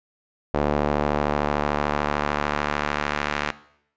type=tone with band-pass filter sweep; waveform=sawtooth; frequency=73.42 Hz; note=D2; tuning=in tune; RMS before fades=-24 dBFS; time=0.54-3.51 s; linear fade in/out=0 ms; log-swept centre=590 to 1800 Hz; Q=1; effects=noise-tail reverb RT60 0.7 s tail -18 dB re dry + resampled to 16000 Hz